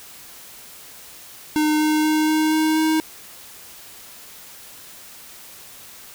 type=tone with pitch steps; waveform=square; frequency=305.3 / 307.2 / 309.2 / 311.2 / 313.2 / 315.2 Hz; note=D#4 / D#4 / D#4 / D#4 / D#4 / D#4; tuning=-33 / -22 / -11 / 0 / +11 / +23 cents; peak=-17 dBFS; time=1.56-3 s; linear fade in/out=0 ms; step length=240 ms; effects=white hiss -42 dBFS RMS until 6.14 s